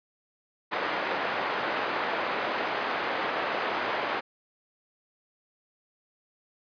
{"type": "band-pass noise", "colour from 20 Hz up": "pink", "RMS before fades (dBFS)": -30, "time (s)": [0.71, 4.21], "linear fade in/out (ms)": 20, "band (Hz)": [520, 2100], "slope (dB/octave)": 12, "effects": ["resampled to 11025 Hz"]}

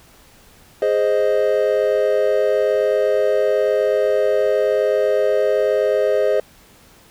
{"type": "chord", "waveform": "triangle", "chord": "Ab major", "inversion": "none", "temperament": "equal", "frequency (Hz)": [415.3, 523.3, 622.3], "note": ["Ab4", "C5", "Eb5"], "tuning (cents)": [0, 0, 0], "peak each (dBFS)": -17, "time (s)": [0.82, 6.4], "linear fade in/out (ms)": 2, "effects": ["pink hiss -49 dBFS RMS until 7.1 s"]}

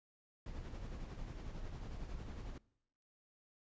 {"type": "noise with tremolo", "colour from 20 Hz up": "brown", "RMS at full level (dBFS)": -44, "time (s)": [0.46, 2.58], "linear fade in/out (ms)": 2, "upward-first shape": "sine", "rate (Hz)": 11, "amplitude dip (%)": 40, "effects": ["noise-tail reverb RT60 0.8 s tail -23 dB re dry", "resampled to 16000 Hz"]}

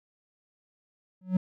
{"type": "tone with exponential growth", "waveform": "triangle", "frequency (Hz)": 185, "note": "F#3", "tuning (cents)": 0, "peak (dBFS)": -16, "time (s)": [1.21, 1.37], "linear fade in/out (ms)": 5, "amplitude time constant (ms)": 33, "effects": []}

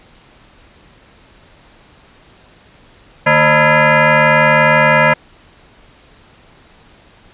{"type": "tone with frequency modulation", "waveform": "sine", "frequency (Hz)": 530, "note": "C5", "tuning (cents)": 22, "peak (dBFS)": -7, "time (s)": [3.26, 5.14], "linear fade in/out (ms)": 10, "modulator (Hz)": 379, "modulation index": 4.6, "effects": ["pink hiss -46 dBFS RMS until 7.33 s", "resampled to 8000 Hz"]}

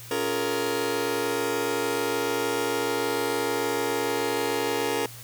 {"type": "chord", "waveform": "sawtooth", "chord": "Bb minor seventh", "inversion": "first", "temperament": "just", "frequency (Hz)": [279.7, 349.6, 419.5, 466.2], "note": ["Db4", "F4", "Ab4", "Bb4"], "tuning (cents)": [16, 2, 17, 0], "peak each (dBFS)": [-29, -29, -26, -24], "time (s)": [0.11, 5.06], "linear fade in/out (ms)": 2, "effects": ["added 118 Hz sine -44 dBFS peak until 5.23 s", "white hiss -44 dBFS RMS until 5.23 s"]}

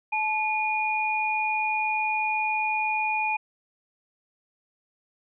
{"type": "tone pair together", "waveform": "sine", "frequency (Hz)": [865, 2443], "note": ["A5", "D#7"], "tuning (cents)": [-30, -32], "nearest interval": "octave + tritone", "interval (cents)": 1798, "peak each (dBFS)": -26, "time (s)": [0.12, 3.37], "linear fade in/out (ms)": 10, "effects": []}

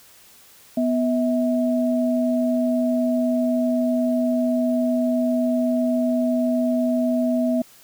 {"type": "tone pair together", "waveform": "sine", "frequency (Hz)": [246.9, 645.2], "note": ["B3", "E5"], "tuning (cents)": [0, -37], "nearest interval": "octave + perfect fourth", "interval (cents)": 1663, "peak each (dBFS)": [-19, -23], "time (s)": [0.77, 7.62], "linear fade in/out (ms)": 5, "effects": ["white hiss -50 dBFS RMS until 7.83 s"]}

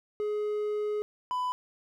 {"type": "tone pair in turn", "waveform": "triangle", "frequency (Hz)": [420, 998.9], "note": ["G#4", "B5"], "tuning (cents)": [19, 19], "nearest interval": "octave + minor third", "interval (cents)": 1500, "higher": "second", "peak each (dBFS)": -26, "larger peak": "neither", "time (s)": [[0.2, 1.02], [1.31, 1.52]], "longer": "first", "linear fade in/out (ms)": 0, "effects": []}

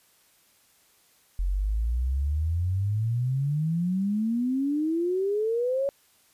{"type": "exponential sweep", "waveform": "sine", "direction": "up", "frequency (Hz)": [43.65, 563], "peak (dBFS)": -23, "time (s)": [1.39, 5.89], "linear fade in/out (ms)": 0, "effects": ["white hiss -62 dBFS RMS until 6.33 s", "resampled to 32000 Hz"]}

